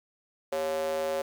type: tone with high-pass filter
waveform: square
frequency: 78.8 Hz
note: D#2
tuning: 23 cents sharp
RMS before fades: -30 dBFS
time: 0.52-1.22 s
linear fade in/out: 5 ms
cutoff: 510 Hz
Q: 6.7
effects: 9-bit